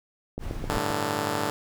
click train, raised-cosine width 2 ms, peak -18 dBFS, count 5, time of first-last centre 0.38-0.903 s, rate 7.65 Hz
brown noise, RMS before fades -33 dBFS, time 0.39-0.82 s, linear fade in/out 50 ms
5% pulse chord, G suspended second, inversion none, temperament just, 98 / 110.25 / 147 Hz, G2 / A2 / D3, 0 / +4 / +2 cents, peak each -21 / -20 / -20 dBFS, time 0.7-1.5 s, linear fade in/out 0 ms
effects none

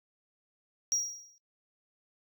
triangle tone with exponential decay, 5690 Hz, F8, 31 cents sharp, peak -22 dBFS, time 0.92-1.38 s, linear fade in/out 0 ms, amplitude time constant 98 ms, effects noise-tail reverb RT60 0.1 s tail -23 dB re dry + tanh soft clip ceiling -21 dBFS

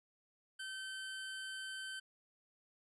25% pulse tone, 1542 Hz, G6, 29 cents flat, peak -39 dBFS, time 0.59-2 s, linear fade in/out 10 ms, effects resampled to 24000 Hz

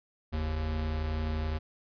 square tone pair together, 46.25 / 77.78 Hz, F#1 / D#2, 0 / 0 cents, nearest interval major sixth, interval 900 cents, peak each -37 / -31 dBFS, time 0.32-1.59 s, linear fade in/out 20 ms, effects resampled to 11025 Hz

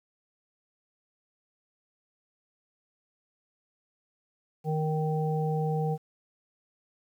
harmonic tone, 155.56 Hz, D#3, in tune, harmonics 1 / 3 / 5, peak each -27 / -32 / -34 dBFS, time 4.64-5.98 s, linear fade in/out 50 ms, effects 10-bit

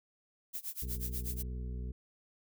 violet noise with tremolo, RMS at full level -38 dBFS, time 0.53-1.43 s, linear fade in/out 20 ms, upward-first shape sine, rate 8.2 Hz, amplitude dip 95%
harmonic tone, 61.74 Hz, B1, in tune, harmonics 1 / 2 / 3 / 4 / 6 / 7, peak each -37 / -46 / -49 / -53 / -58 / -56 dBFS, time 0.82-1.92 s, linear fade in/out 5 ms
effects none

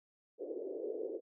white band-pass noise, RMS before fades -41 dBFS, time 0.38-1.21 s, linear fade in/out 50 ms, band 340 to 490 Hz, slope 48 dB/octave, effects none

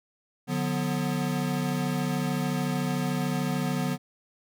square chord, B minor, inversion first, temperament equal with one note detuned, 146.83 / 180.46 / 246.9 Hz, D3 / F#3 / B3, 0 / -43 / 0 cents, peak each -31 dBFS, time 0.47-3.98 s, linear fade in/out 50 ms, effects none

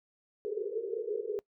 white band-pass noise, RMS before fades -35 dBFS, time 0.45-1.39 s, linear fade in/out 0 ms, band 390 to 470 Hz, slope 96 dB/octave, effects noise-tail reverb RT60 0.1 s tail -23 dB re dry

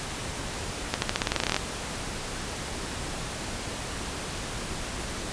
accelerating click train, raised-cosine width 0.2 ms, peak -6 dBFS, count 15, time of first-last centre 0.94-1.565 s, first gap 81 ms, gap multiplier 0.9, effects pink hiss -34 dBFS RMS until 5.32 s + resampled to 22050 Hz

